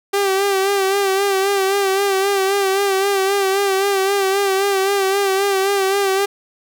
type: tone with vibrato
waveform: sawtooth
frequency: 392 Hz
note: G4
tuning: in tune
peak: -11 dBFS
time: 0.13-6.26 s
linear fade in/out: 10 ms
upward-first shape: sine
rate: 3.8 Hz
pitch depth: 49 cents each way
effects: none